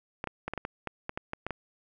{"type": "clicks", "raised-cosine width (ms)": 0.5, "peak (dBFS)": -18, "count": 12, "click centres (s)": [0.241, 0.273, 0.48, 0.536, 0.577, 0.651, 0.873, 1.094, 1.175, 1.334, 1.466, 1.507], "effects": []}